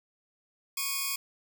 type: tone pair together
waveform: 5% pulse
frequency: 1100 / 2467 Hz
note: C#6 / D#7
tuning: -14 / -15 cents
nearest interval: octave + major second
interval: 1399 cents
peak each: -22 / -22 dBFS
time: 0.77-1.16 s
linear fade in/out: 5 ms
effects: none